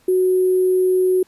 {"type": "tone with sample-and-hold", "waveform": "sine", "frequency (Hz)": 370, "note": "F#4", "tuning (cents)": 0, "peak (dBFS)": -13, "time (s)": [0.08, 1.23], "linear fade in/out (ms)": 5, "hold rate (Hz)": 11025, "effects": ["pink hiss -57 dBFS RMS until 1.27 s", "resampled to 32000 Hz"]}